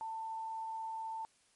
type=tone with quantisation; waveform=sine; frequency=892 Hz; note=A5; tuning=23 cents sharp; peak=-38 dBFS; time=0.01-1.25 s; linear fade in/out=0 ms; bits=11; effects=white hiss -70 dBFS RMS until 1.55 s + MP3 48 kbps